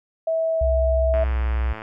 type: tone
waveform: sine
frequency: 650 Hz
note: E5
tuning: 24 cents flat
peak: -19 dBFS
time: 0.27-1.24 s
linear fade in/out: 5 ms
type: tone with pitch glide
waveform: sine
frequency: 65.41 to 63.44 Hz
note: C2 to B1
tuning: 0 to +47 cents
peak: -19 dBFS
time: 0.61-1.73 s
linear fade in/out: 5 ms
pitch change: -53 cents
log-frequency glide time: 1.27-1.34 s
type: click train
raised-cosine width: 0.5 ms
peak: -19 dBFS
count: 75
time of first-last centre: 1.14-1.819 s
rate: 109 Hz
effects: none